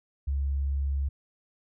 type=tone; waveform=sine; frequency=69.3 Hz; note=C#2; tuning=in tune; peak=-25 dBFS; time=0.27-1.09 s; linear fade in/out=10 ms; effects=none